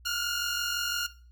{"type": "tone pair together", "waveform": "15% pulse", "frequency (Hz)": [1396.9, 1442.8], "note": ["F6", "F#6"], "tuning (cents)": [0, -44], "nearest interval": "minor second", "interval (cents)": 56, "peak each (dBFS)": -25, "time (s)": [0.05, 1.07], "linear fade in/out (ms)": 10, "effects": ["noise-tail reverb RT60 0.4 s tail -17 dB re dry", "added 60 Hz sine -51 dBFS peak until 1.31 s"]}